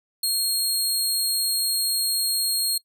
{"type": "tone", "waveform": "20% pulse", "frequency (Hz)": 4259, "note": "C8", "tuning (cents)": 30, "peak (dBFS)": -15, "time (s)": [0.23, 2.78], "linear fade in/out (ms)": 5, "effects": ["noise-tail reverb RT60 0.1 s tail -24 dB re dry"]}